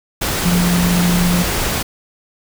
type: tone in noise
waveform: sine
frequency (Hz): 176.1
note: F3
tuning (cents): +15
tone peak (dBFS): -13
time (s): 0.45-1.43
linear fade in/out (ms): 10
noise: pink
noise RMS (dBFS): -19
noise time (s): 0.21-1.83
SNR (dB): +3
effects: none